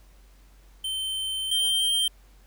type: tone pair in turn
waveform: square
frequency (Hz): 3099 / 3151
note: G7 / G7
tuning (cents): -21 / +8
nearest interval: unison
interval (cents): 29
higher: second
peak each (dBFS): -28 / -22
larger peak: second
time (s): 0.84-1.51 / 1.51-2.08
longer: first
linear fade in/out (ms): 5
effects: added 47 Hz sine -51 dBFS peak until 2.46 s + pink hiss -61 dBFS RMS until 2.46 s